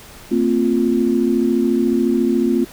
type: chord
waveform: sine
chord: Bb suspended second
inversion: none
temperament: equal with one note detuned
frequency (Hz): 227.5 / 261.6 / 349.2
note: Bb3 / C4 / F4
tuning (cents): -42 / 0 / 0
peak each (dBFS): -18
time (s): 0.31-2.65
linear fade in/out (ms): 10
effects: pink hiss -40 dBFS RMS until 2.72 s